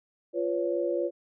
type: tone cluster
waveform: sine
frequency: 348 / 499.2 / 563 Hz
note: F4 / B4 / C#5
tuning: -6 / +19 / +27 cents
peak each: -29 / -31 / -30 dBFS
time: 0.33-1.11 s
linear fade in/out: 50 ms
effects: none